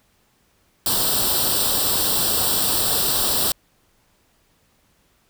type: noise with comb filter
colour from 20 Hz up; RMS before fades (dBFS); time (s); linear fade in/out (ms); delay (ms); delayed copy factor
white; -20; 0.86-3.52; 2; 0.23; +0.8
effects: pink hiss -62 dBFS RMS until 5.29 s